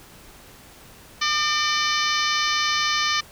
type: harmonic tone with a mistuned harmonic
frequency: 602 Hz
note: D5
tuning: 43 cents sharp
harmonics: 2 / 3 / 4 / 5 / 6 / 7 / 8 / 9 / 10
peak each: -25 / -27 / -28 / -29 / -30 / -30 / -31 / -32 / -32 dBFS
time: 1.21-3.21 s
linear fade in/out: 10 ms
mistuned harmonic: 4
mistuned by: -56 cents
effects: pink hiss -47 dBFS RMS until 3.31 s